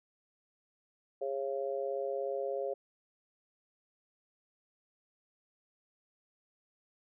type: harmonic tone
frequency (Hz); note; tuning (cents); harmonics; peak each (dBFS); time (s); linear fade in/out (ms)
136.7; C#3; -24; 3 / 4 / 5; -37 / -35 / -41; 1.21-2.74; 10
effects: none